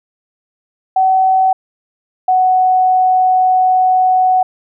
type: tone pair in turn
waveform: sine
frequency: 757 / 742.7 Hz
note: F#5 / F#5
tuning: +39 / +6 cents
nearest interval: unison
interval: 33 cents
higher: first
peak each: -8 dBFS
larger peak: neither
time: 0.96-1.53 / 2.28-4.43 s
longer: second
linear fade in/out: 5 ms
effects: none